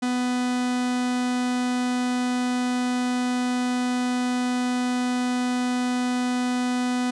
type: tone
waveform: 45% pulse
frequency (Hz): 248.6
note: B3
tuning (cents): +12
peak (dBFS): -22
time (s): 0.02-7.11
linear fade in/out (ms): 10
effects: resampled to 22050 Hz